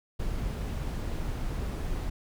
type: noise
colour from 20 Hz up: brown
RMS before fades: -32 dBFS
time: 0.19-2.1 s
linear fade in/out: 10 ms
effects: none